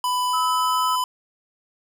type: tone with pitch glide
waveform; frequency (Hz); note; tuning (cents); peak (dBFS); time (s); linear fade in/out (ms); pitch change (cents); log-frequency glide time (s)
square; 996 to 1005.8; B5 to B5; +14 to +31; -21; 0.04-1.04; 2; +17; 0.27-0.91
type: tone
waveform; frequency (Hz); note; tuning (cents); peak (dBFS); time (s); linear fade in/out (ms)
sine; 1294; E6; -32; -23; 0.33-0.96; 10
effects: 9-bit